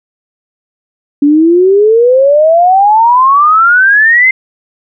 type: exponential sweep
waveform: sine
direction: up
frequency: 282.3 to 2104 Hz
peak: -3 dBFS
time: 1.22-4.31 s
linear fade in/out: 5 ms
effects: none